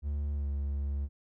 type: tone with pitch glide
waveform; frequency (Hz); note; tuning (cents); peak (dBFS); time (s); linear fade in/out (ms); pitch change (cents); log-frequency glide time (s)
triangle; 72.5 to 70.48; D2 to C#2; -22 to +29; -28; 0.02-1.09; 50; -49; 0.34-0.47
effects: none